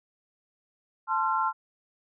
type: chord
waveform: sine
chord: F major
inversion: first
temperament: equal with one note detuned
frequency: 880 / 1046.5 / 1366.6 Hz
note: A5 / C6 / F6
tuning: 0 / 0 / -38 cents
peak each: -28 dBFS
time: 1.07-1.53 s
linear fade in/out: 50 ms
effects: none